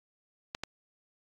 clicks, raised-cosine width 0.2 ms, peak -17 dBFS, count 2, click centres 0.549 / 0.636 s, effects AAC 48 kbps

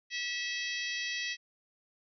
harmonic tone, 649 Hz, E5, 27 cents flat, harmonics 3 / 4 / 5 / 6 / 7 / 8 / 9, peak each -37 / -39 / -41 / -43 / -44 / -45 / -46 dBFS, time 0.1-1.37 s, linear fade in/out 50 ms, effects none

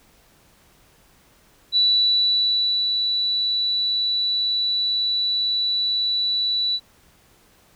sine tone with ADSR envelope, 3951 Hz, B7, in tune, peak -14 dBFS, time 1.72-6.8 s, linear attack 45 ms, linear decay 1100 ms, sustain -5 dB, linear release 53 ms, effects pink hiss -56 dBFS RMS until 7.75 s

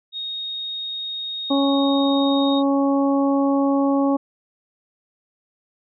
sine tone, 3729 Hz, A#7, in tune, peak -26 dBFS, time 0.12-2.63 s, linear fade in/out 50 ms
harmonic tone, 277.2 Hz, C#4, in tune, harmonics 1 / 2 / 3 / 4, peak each -17 / -23 / -27 / -29 dBFS, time 1.5-4.17 s, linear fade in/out 10 ms
effects none

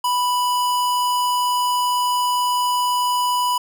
square tone, 987.8 Hz, B5, in tune, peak -18 dBFS, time 0.04-3.58 s, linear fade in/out 5 ms, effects none

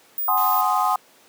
sine tone, 15000 Hz, A#9, 10 cents sharp, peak -22 dBFS, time 0.18-0.61 s, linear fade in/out 0 ms
sine chord, Ab dominant seventh, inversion third, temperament equal, 740 / 830.6 / 1046.5 / 1244.5 Hz, Gb5 / Ab5 / C6 / Eb6, 0 / 0 / 0 / 0 cents, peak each -23 dBFS, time 0.28-0.96 s, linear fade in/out 2 ms
white high-pass noise, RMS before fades -38 dBFS, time 0.37-0.96 s, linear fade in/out 5 ms, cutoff 1400 Hz, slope 24 dB/octave
effects pink hiss -53 dBFS RMS until 1.28 s + high-pass 300 Hz 12 dB/octave

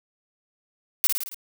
blue noise with echo, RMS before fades -19 dBFS, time 1.04-1.07 s, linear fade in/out 0 ms, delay 55 ms, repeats 5, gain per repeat -4 dB, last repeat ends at 1.345 s, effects none

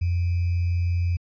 sine tone with sample-and-hold, 87.31 Hz, F2, in tune, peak -20 dBFS, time 0.01-1.17 s, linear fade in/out 10 ms, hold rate 2450 Hz, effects resampled to 11025 Hz

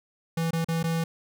square tone with dropouts, 164.81 Hz, E3, in tune, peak -25 dBFS, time 0.37-1.04 s, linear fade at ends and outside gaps 5 ms, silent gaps 0.508-0.531 / 0.646-0.685 / 0.829-0.839 s, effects none

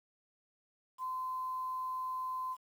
sine tone with quantisation, 1028 Hz, C6, 31 cents flat, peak -35 dBFS, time 0.98-2.57 s, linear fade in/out 50 ms, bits 10, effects none

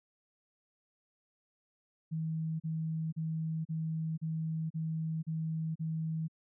sine tone bursts, 160.1 Hz, D#3, 50 cents sharp, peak -32 dBFS, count 8, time 2.11-6.282 s, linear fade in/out 20 ms, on 490 ms, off 36 ms, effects none

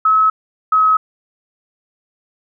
sine tone pair in turn, 1289 / 1277.9 Hz, E6 / D#6, -39 / +46 cents, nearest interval unison, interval 15 cents, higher first, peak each -9 dBFS, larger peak neither, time 0.05-0.3 / 0.72-0.97 s, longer neither, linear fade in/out 5 ms, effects none

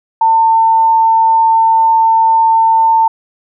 sine tone, 899 Hz, A5, 37 cents sharp, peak -6 dBFS, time 0.21-3.08 s, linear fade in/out 5 ms, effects none

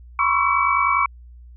sine tone cluster, 988 / 1079 / 1129 / 1332 / 2285 Hz, B5 / C#6 / C#6 / E6 / D7, 0 / -47 / +31 / +18 / -48 cents, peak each -25 / -21 / -21 / -24 / -22 dBFS, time 0.19-1.06 s, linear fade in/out 2 ms, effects added 60 Hz sine -40 dBFS peak until 1.56 s

